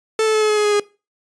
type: tone with pitch steps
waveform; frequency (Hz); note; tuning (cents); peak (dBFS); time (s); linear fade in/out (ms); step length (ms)
45% pulse; 440 / 436 / 431.9 / 428 / 424 / 420.1 / 416.3 / 412.4; A4 / A4 / A4 / A4 / G#4 / G#4 / G#4 / G#4; 0 / -16 / -32 / -48 / +36 / +20 / +4 / -12; -14; 0.19-0.798; 2; 76
effects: noise-tail reverb RT60 0.3 s tail -21 dB re dry + resampled to 22050 Hz